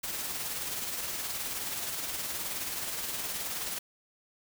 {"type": "noise with tremolo", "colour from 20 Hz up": "white", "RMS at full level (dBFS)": -34, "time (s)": [0.03, 3.79], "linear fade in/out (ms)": 10, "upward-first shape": "sine", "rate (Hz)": 19, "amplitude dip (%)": 35, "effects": []}